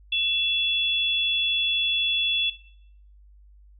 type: tone pair together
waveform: sine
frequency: 2676 / 3412 Hz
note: E7 / G#7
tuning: +25 / +46 cents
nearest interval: major third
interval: 421 cents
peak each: -25 / -24 dBFS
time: 0.12-2.5 s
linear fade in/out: 5 ms
effects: noise-tail reverb RT60 0.7 s tail -18 dB re dry + added 50 Hz sine -49 dBFS peak until 3.79 s